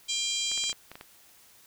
harmonic tone, 798 Hz, G5, 31 cents sharp, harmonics 3 / 4 / 5 / 6 / 7 / 8 / 9 / 10, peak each -39 / -31 / -36 / -37 / -41 / -42 / -34 / -41 dBFS, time 0.08-0.73 s, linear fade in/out 20 ms
clicks, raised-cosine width 0.3 ms, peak -26 dBFS, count 8, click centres 0.516 / 0.577 / 0.639 / 0.696 / 0.729 / 0.916 / 0.955 / 1.011 s
effects white hiss -57 dBFS RMS until 1.66 s

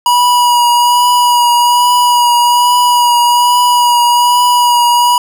square tone with vibrato, 969 Hz, B5, 33 cents flat, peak -7 dBFS, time 0.06-5.18 s, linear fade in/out 2 ms, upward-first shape triangle, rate 1.2 Hz, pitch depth 20 cents each way, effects none

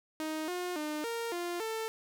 sawtooth tone with pitch steps, 312.5 / 358.2 / 302.9 / 463.5 / 348.8 / 444.9 Hz, D#4 / F4 / D#4 / A#4 / F4 / A4, +8 / +44 / -46 / -10 / -2 / +19 cents, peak -30 dBFS, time 0.2-1.88 s, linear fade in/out 0 ms, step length 280 ms, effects none

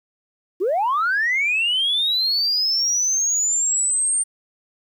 sine linear sweep, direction up, 329.6 to 8840 Hz, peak -16 dBFS, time 0.6-4.24 s, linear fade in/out 20 ms, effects tanh soft clip ceiling -14 dBFS + 9-bit

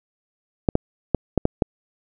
clicks, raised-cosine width 2 ms, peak -3 dBFS, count 6, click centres 0.688 / 0.754 / 1.147 / 1.377 / 1.454 / 1.622 s, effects none

